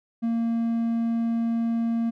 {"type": "tone", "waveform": "triangle", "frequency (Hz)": 230.5, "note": "A#3", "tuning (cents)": -19, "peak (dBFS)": -20, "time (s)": [0.22, 2.11], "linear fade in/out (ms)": 20, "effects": []}